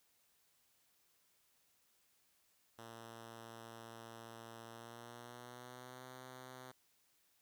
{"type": "tone with pitch glide", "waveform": "5% pulse", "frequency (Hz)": [114.7, 128], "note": ["A#2", "C3"], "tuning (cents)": [-28, -38], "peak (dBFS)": -40, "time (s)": [2.78, 6.72], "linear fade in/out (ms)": 10, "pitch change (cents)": 190, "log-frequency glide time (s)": [4.65, 6.07], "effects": ["white hiss -75 dBFS RMS until 7.41 s"]}